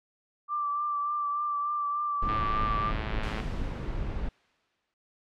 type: tone with vibrato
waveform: sine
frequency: 1174 Hz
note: D6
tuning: 1 cent flat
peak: -27 dBFS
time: 0.48-2.93 s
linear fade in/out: 50 ms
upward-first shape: triangle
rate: 3.4 Hz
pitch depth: 27 cents each way
type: noise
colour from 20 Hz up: brown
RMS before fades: -32 dBFS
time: 2.22-4.29 s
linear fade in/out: 5 ms
type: click train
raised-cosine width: 0.3 ms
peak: -19 dBFS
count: 121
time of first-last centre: 2.29-3.401 s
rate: 108 Hz
type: noise with exponential decay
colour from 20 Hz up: white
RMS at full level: -36 dBFS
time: 3.23-4.94 s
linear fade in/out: 2 ms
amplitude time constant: 370 ms
effects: low-pass 3000 Hz 12 dB/octave